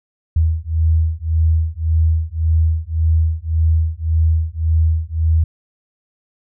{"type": "beating tone pair", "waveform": "sine", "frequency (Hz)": [79.6, 81.4], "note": ["D#2", "E2"], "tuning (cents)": [40, -21], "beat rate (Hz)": 1.8, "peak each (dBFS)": -16, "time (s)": [0.36, 5.44], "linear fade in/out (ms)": 5, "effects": []}